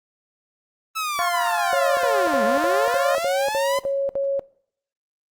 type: linear two-way sweep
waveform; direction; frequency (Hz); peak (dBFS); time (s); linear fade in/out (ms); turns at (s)
sawtooth; down then up; 1318.5 to 204.5 to 1030; -20; 0.95-3.8; 20; 2.44
type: harmonic tone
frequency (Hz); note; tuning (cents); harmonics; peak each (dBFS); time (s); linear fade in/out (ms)
349.2; F4; 0; 2 / 3 / 4 / 5; -23 / -27 / -29 / -31; 1.19-3.15; 0
type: tone bursts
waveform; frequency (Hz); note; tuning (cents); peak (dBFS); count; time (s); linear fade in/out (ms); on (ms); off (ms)
sine; 552; C#5; -7; -20; 9; 1.73-4.394; 0; 240; 63
effects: noise-tail reverb RT60 0.6 s tail -20 dB re dry + Opus 32 kbps